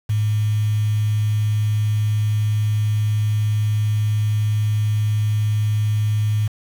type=tone with quantisation; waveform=sine; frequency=106.5 Hz; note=G#2; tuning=44 cents sharp; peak=-16 dBFS; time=0.09-6.48 s; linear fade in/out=10 ms; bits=6; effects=none